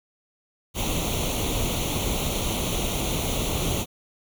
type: noise with comb filter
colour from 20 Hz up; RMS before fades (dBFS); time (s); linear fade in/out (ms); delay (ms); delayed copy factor
pink; -26; 0.74-3.86; 50; 0.3; +0.8
effects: none